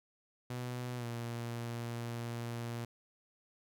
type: tone with pitch glide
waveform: sawtooth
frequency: 123.47 to 117.89 Hz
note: B2 to A#2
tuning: 0 to +20 cents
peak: -34 dBFS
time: 0.5-2.85 s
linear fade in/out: 5 ms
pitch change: -80 cents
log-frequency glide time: 0.97-1.05 s
effects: none